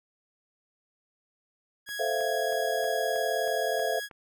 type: tone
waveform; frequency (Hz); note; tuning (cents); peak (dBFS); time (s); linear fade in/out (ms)
sawtooth; 1661.2; G#6; 0; -30; 1.86-4.09; 50
type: click train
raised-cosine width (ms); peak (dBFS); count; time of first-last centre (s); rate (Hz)
0.5; -33; 8; 1.89-4.112; 3.15
type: chord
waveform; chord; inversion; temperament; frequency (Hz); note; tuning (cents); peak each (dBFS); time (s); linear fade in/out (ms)
sine; F major seventh; first; equal; 440 / 523.3 / 659.3 / 698.5; A4 / C5 / E5 / F5; 0 / 0 / 0 / 0; -33 / -32 / -30 / -32; 1.99-4; 10
effects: none